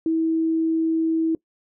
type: tone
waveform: sine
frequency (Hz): 324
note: E4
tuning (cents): -30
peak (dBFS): -18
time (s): 0.06-1.35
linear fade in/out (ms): 2
effects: noise-tail reverb RT60 0.1 s tail -22 dB re dry